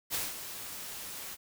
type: noise with ADSR envelope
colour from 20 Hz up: white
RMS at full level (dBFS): -32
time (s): 0.1-1.37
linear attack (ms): 41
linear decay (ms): 190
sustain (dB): -10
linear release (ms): 39
effects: none